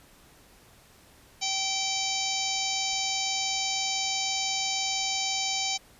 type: harmonic tone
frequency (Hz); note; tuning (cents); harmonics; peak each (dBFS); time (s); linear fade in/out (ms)
774; G5; -22; 1 / 3 / 4 / 5 / 6 / 7 / 8 / 9; -35 / -35 / -35 / -35 / -35 / -35 / -35 / -35; 1.41-5.78; 20
effects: pink hiss -56 dBFS RMS until 5.99 s + resampled to 32000 Hz